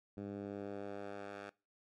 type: tone with band-pass filter sweep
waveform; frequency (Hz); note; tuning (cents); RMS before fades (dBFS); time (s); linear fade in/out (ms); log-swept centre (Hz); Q
10% pulse; 100.7; G2; +47; -45; 0.17-1.5; 5; 220 to 1300; 0.81
effects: noise-tail reverb RT60 0.3 s tail -23 dB re dry + MP3 64 kbps